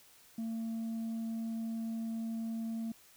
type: tone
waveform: sine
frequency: 225.9 Hz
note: A3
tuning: 46 cents sharp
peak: -32 dBFS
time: 0.38-2.92 s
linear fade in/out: 5 ms
effects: tanh soft clip ceiling -34 dBFS + white hiss -61 dBFS RMS until 3.16 s